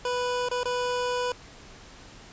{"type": "tone with dropouts", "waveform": "25% pulse", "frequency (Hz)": 493.9, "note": "B4", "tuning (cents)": 0, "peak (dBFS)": -22, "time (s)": [0.05, 1.32], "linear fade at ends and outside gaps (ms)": 2, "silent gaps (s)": [[0.487, 0.513], [0.633, 0.655]], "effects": ["pink hiss -48 dBFS RMS until 2.32 s", "resampled to 16000 Hz"]}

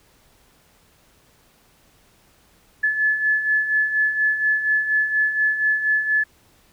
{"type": "beating tone pair", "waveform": "sine", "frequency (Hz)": [1721, 1725.2], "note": ["A6", "A6"], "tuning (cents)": [-39, -35], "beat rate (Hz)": 4.2, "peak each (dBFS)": [-25, -18], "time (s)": [2.83, 6.24], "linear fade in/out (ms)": 10, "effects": ["pink hiss -57 dBFS RMS until 6.72 s"]}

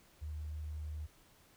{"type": "tone", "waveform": "sine", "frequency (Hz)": 76.3, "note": "D#2", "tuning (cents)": -33, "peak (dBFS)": -39, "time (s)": [0.21, 1.07], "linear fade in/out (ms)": 20, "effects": ["pink hiss -65 dBFS RMS until 1.56 s"]}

